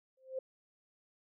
sine tone with exponential growth, 523.3 Hz, C5, in tune, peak -32 dBFS, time 0.17-0.39 s, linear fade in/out 5 ms, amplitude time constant 46 ms, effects none

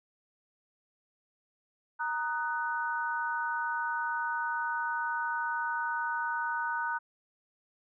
sine chord, D# minor, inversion second, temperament just, 933.4 / 1244.5 / 1493.4 Hz, A#5 / D#6 / F#6, +2 / 0 / +16 cents, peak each -33 / -38 / -33 dBFS, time 1.99-6.99 s, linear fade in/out 20 ms, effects none

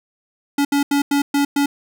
square tone bursts at uneven times, 283.8 Hz, C#4, 41 cents sharp, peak -15 dBFS, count 6, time 0.58-0.65 / 0.72-0.83 / 0.91-1.02 / 1.11-1.22 / 1.34-1.45 / 1.56-1.66 s, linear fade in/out 5 ms, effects none

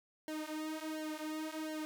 sawtooth tone with flanger, 311.1 Hz, D#4, in tune, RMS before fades -41 dBFS, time 0.28-1.85 s, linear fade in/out 0 ms, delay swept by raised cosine 0.81 to 5.21 ms, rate 1.4 Hz, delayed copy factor -0.9, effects none

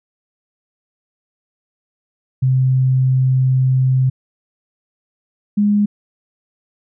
sine tone pair in turn, 130.1 / 206.2 Hz, C3 / G#3, -9 / -12 cents, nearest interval minor sixth, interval 797 cents, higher second, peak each -11 dBFS, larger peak neither, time 2.42-4.1 / 5.57-5.86 s, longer first, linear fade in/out 10 ms, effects none

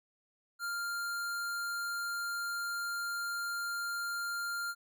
square tone, 1396.9 Hz, F6, in tune, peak -35 dBFS, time 0.59-4.75 s, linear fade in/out 50 ms, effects none

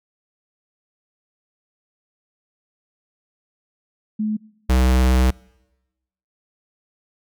sine / square tone pair in turn, 214.2 / 63.68 Hz, A3 / C2, -46 / -46 cents, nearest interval octave + major sixth, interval 2100 cents, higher first, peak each -19 / -14 dBFS, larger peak second, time 4.19-4.37 / 4.69-5.31 s, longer second, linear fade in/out 10 ms, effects noise-tail reverb RT60 1.0 s tail -25 dB re dry

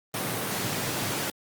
pink high-pass noise, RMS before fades -30 dBFS, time 0.14-1.3 s, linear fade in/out 2 ms, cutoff 100 Hz, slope 96 dB/octave, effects Opus 32 kbps

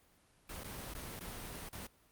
pink noise with dropouts, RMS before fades -45 dBFS, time 0.49-1.87 s, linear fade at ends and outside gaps 5 ms, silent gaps 0.636-0.642 / 0.939-0.948 / 1.195-1.206 / 1.691-1.727 s, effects pink hiss -68 dBFS RMS until 2.11 s + Opus 32 kbps

